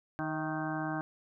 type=harmonic tone with a mistuned harmonic; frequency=155.56 Hz; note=D#3; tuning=in tune; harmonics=1 / 2 / 4 / 5 / 6 / 7 / 8 / 9 / 10; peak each=-39 / -36 / -42 / -40 / -46 / -44 / -46 / -51 / -41 dBFS; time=0.19-1.01 s; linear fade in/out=0 ms; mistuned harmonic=4; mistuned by=+45 cents; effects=none